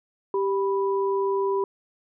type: tone pair together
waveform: sine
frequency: 392 / 985.3 Hz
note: G4 / B5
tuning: 0 / -4 cents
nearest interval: octave + major third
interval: 1596 cents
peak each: -22 / -28 dBFS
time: 0.34-1.64 s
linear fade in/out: 2 ms
effects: none